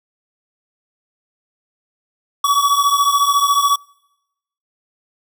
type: beating tone pair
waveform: square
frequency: 1131 / 1145 Hz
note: C#6 / D6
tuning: +34 / -44 cents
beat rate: 14 Hz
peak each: -15 / -18 dBFS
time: 2.44-3.76 s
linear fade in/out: 5 ms
effects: noise-tail reverb RT60 0.9 s tail -26 dB re dry

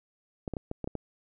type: clicks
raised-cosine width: 2 ms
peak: -20 dBFS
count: 7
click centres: 0.478 / 0.537 / 0.568 / 0.714 / 0.843 / 0.875 / 0.953 s
effects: none

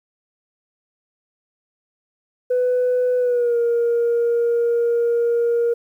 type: tone with pitch glide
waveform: sine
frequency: 498.5 to 470.5 Hz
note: B4 to A#4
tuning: +16 to +16 cents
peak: -14 dBFS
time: 2.5-5.74 s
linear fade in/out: 10 ms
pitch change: -100 cents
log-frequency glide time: 3.18-3.57 s
effects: tanh soft clip ceiling -13 dBFS + 9-bit

